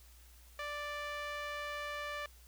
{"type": "tone with band-pass filter", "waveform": "sawtooth", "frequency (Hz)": 587.3, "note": "D5", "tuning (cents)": 0, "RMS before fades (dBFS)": -41, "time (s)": [0.59, 2.26], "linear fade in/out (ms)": 2, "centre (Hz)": 1800, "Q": 1.1, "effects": ["added 60 Hz sine -57 dBFS peak until 2.47 s", "white hiss -63 dBFS RMS until 2.47 s"]}